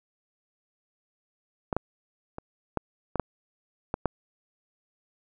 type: clicks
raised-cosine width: 1 ms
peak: -13 / -11 / -22 / -12 / -14 / -9 / -13 / -9 dBFS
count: 8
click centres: 1.728 / 1.766 / 2.384 / 2.773 / 3.157 / 3.197 / 3.941 / 4.057 s
effects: none